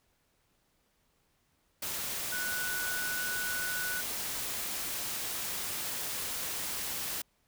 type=tone in noise; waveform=sine; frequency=1480 Hz; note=F#6; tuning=in tune; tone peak=-34 dBFS; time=2.32-4.01 s; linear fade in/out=5 ms; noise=white; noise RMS=-36 dBFS; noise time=1.82-7.22 s; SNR=-1 dB; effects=pink hiss -73 dBFS RMS until 7.47 s